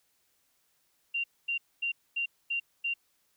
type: tone bursts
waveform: sine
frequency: 2770 Hz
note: F7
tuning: 15 cents flat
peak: -28 dBFS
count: 6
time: 1.14-2.94 s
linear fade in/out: 10 ms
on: 100 ms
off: 240 ms
effects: white hiss -72 dBFS RMS until 3.36 s